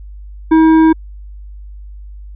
sine tone with hard clipping, 320 Hz, D#4, 49 cents sharp, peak -7 dBFS, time 0.51-0.93 s, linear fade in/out 10 ms, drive 9 dB, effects added 50 Hz sine -29 dBFS peak until 2.35 s + resampled to 8000 Hz

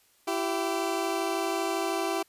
20% pulse tone pair together, 334.2 / 386.9 Hz, E4 / G4, +24 / -23 cents, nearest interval minor third, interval 253 cents, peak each -25 dBFS, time 0.27-2.23 s, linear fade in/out 10 ms, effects white hiss -64 dBFS RMS until 2.28 s + resampled to 32000 Hz

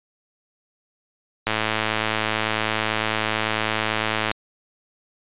click train, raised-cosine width 0.3 ms, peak -5 dBFS, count 311, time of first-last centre 1.47-4.314 s, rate 109 Hz, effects resampled to 8000 Hz

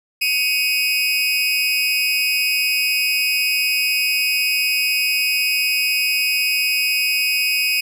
30% pulse tone with amplitude modulation, 2519 Hz, D#7, 21 cents sharp, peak -10 dBFS, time 0.21-7.81 s, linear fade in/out 10 ms, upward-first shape sine, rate 284 Hz, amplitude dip 80%, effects none

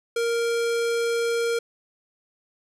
square tone with low-pass filter, 466.2 Hz, A#4, in tune, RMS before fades -24 dBFS, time 0.16-1.59 s, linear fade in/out 5 ms, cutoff 10000 Hz, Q 0.79, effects none

